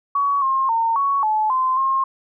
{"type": "tone with pitch steps", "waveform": "sine", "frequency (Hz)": [1125, 1067, 912, 1114, 862, 1036, 1070], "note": ["C#6", "C6", "A#5", "C#6", "A5", "C6", "C6"], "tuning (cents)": [25, 34, -38, 8, -36, -17, 38], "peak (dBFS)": -16, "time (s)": [0.15, 2.04], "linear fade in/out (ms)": 5, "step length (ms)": 270, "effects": []}